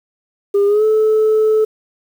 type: tone with pitch glide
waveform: sine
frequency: 402.8 to 434.2 Hz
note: G4 to A4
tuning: +47 to -23 cents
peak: -8 dBFS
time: 0.54-1.65 s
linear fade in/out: 10 ms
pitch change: +130 cents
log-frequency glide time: 0.66-0.84 s
effects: tanh soft clip ceiling -8 dBFS + 7-bit